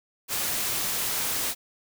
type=noise; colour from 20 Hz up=white; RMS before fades=-28 dBFS; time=0.28-1.55 s; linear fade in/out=50 ms; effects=none